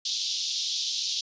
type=band-pass noise; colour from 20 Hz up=pink; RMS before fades=-30 dBFS; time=0.05-1.21 s; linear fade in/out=5 ms; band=3300 to 6100 Hz; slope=48 dB/octave; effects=resampled to 16000 Hz